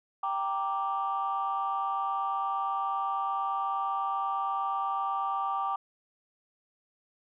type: chord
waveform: sine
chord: G minor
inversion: none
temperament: equal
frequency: 784 / 932.3 / 1174.7 Hz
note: G5 / Bb5 / D6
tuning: 0 / 0 / 0 cents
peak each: -31 / -35 / -30 dBFS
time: 0.23-5.76 s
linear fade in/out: 5 ms
effects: tanh soft clip ceiling -21 dBFS